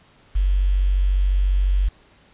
sine tone with quantisation, 47.14 Hz, F#1, 33 cents sharp, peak -15 dBFS, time 0.35-1.89 s, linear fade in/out 10 ms, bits 7, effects pink hiss -54 dBFS RMS until 2.33 s + resampled to 8000 Hz

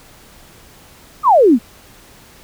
sine exponential sweep, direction down, 1271 to 208.8 Hz, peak -6 dBFS, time 1.23-1.59 s, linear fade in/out 50 ms, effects pink hiss -44 dBFS RMS until 2.43 s

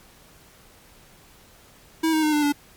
square tone with pitch steps, 322.2 / 313.8 / 305.5 / 297.5 / 289.7 Hz, E4 / D#4 / D#4 / D4 / D4, -39 / +15 / -32 / +22 / -24 cents, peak -19 dBFS, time 2.03-2.525 s, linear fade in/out 10 ms, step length 99 ms, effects pink hiss -52 dBFS RMS until 2.76 s + MP3 96 kbps

